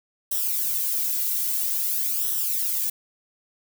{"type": "noise with flanger", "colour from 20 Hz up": "violet", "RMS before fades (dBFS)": -25, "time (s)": [0.31, 2.9], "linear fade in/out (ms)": 5, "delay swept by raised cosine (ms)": [0.43, 2.33], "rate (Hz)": 0.5, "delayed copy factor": -0.7, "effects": []}